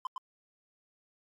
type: tone with echo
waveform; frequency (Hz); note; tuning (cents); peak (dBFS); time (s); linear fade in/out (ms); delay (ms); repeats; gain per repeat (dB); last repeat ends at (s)
triangle; 1027; C6; -33; -30; 0.05-0.07; 2; 110; 1; -3; 0.18
effects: MP3 96 kbps